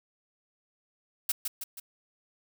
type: noise with echo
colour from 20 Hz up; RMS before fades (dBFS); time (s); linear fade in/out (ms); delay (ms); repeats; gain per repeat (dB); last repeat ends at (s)
blue; -27; 1.29-1.32; 5; 160; 3; -5; 1.8
effects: none